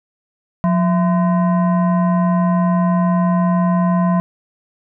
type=tone with frequency modulation; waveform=sine; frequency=178.8 Hz; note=F3; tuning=41 cents sharp; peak=-12 dBFS; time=0.64-4.2 s; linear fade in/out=0 ms; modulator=846 Hz; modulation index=0.64; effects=none